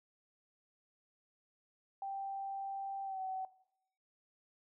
sine tone with pitch glide, 784 to 757.3 Hz, G5 to F#5, 0 to +40 cents, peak -38 dBFS, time 2.02-3.45 s, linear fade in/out 2 ms, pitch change -60 cents, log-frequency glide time 3.04-3.2 s, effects noise-tail reverb RT60 0.7 s tail -17 dB re dry

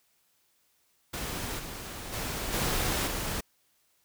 pink noise with level steps, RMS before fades -35 / -40 / -34 / -29 / -33 dBFS, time 1.13-3.41 s, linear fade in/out 10 ms, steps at 1.58 / 2.12 / 2.52 / 3.06 s, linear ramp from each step 20 ms, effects white hiss -70 dBFS RMS until 4.04 s

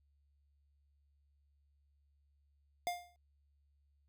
square tone with exponential decay, 705 Hz, F5, 16 cents sharp, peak -32 dBFS, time 2.87-3.16 s, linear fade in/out 0 ms, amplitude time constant 61 ms, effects added 71 Hz sine -70 dBFS peak until 4.08 s

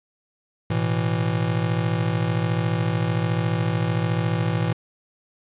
square chord, A suspended second, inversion none, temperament just, 110 / 123.75 / 165 Hz, A2 / B2 / E3, 0 / +4 / +2 cents, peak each -25 / -28 / -25 dBFS, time 0.7-4.73 s, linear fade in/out 5 ms, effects resampled to 8000 Hz + 9-bit

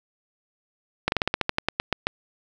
slowing click train, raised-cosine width 0.3 ms, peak -5 dBFS, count 13, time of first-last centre 1.08-2.069 s, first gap 41 ms, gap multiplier 1.12, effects none

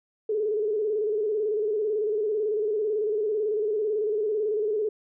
sine tone with vibrato, 424.9 Hz, G#4, 40 cents sharp, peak -23 dBFS, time 0.29-4.89 s, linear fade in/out 5 ms, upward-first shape square, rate 18 Hz, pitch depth 56 cents each way, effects none

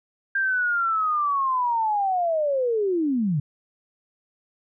sine linear sweep, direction down, 1600 to 135 Hz, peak -20 dBFS, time 0.35-3.4 s, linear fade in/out 5 ms, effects none

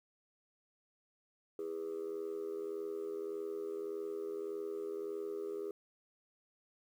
sine tone with amplitude modulation, 407.1 Hz, G#4, 35 cents flat, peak -32 dBFS, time 1.59-5.71 s, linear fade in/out 2 ms, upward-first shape sine, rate 81.7 Hz, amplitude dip 90%, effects tanh soft clip ceiling -34 dBFS + 11-bit

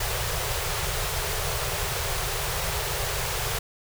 pink band-stop noise, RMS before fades -28 dBFS, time 0-3.59 s, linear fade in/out 5 ms, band 160 to 370 Hz, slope 96 dB/octave, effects none

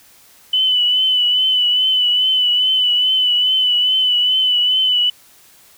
sine tone with vibrato, 3000 Hz, F#7, 23 cents sharp, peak -12 dBFS, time 0.53-5.1 s, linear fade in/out 5 ms, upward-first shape triangle, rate 2.4 Hz, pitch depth 44 cents each way, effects white hiss -48 dBFS RMS until 5.77 s

